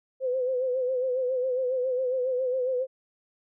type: tone with vibrato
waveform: sine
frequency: 510 Hz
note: C5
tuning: 44 cents flat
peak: -24 dBFS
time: 0.2-2.87 s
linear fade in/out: 50 ms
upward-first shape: sine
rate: 7.3 Hz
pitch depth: 60 cents each way
effects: none